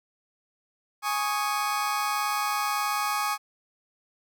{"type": "chord", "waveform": "35% pulse", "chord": "Ab suspended fourth", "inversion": "none", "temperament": "just", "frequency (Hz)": [830.6, 1107.5, 1245.9], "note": ["Ab5", "Db6", "Eb6"], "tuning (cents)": [0, -2, 2], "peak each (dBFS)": [-28, -29, -28], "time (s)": [1.02, 3.38], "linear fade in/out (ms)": 50, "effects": []}